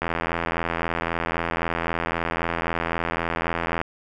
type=click train; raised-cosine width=0.5 ms; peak=-9 dBFS; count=319; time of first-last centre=0.02-3.815 s; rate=83.8 Hz; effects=none